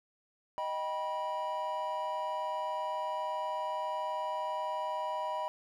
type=chord; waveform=triangle; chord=Eb augmented; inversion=none; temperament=equal with one note detuned; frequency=622.3 / 784 / 974.7 Hz; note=Eb5 / G5 / B5; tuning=0 / 0 / -23 cents; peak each=-36 / -39 / -33 dBFS; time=0.58-5.48 s; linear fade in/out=0 ms; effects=none